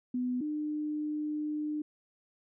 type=tone pair in turn; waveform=sine; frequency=249.6 / 301.5 Hz; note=B3 / D4; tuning=+19 / +46 cents; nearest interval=minor third; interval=327 cents; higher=second; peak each=-29 / -31 dBFS; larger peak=first; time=0.14-0.41 / 0.41-1.82 s; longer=second; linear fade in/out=5 ms; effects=none